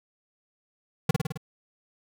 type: tone with echo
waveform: square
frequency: 155.56 Hz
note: D#3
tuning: in tune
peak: -18 dBFS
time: 1.09-1.11 s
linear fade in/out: 5 ms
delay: 53 ms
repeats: 5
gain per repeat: -3 dB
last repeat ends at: 1.375 s
effects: none